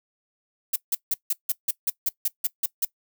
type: noise bursts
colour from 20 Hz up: violet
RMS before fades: -23 dBFS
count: 12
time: 0.73-2.85 s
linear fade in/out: 5 ms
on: 30 ms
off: 160 ms
effects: noise-tail reverb RT60 0.1 s tail -20 dB re dry